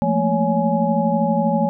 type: tone cluster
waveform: sine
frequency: 172.9 / 216.4 / 228.8 / 560 / 838 Hz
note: F3 / A3 / A#3 / C#5 / G#5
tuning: -17 / -29 / -32 / +18 / +15 cents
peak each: -22 dBFS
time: 0.02-1.69 s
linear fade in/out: 0 ms
effects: none